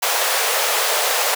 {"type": "high-pass noise", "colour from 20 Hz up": "pink", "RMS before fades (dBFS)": -19, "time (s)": [0.02, 1.35], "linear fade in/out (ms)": 10, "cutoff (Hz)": 460, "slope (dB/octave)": 48, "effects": []}